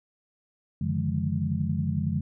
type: tone cluster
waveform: sine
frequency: 91.3 / 142.1 / 153.2 / 174.5 / 209.4 Hz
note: F#2 / C#3 / D#3 / F3 / G#3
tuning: -23 / +43 / -27 / -1 / +15 cents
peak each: -31 dBFS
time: 0.81-2.21 s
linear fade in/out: 5 ms
effects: none